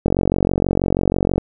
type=click train; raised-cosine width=2 ms; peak=-3 dBFS; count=62; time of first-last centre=0.06-1.38 s; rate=46.2 Hz; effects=none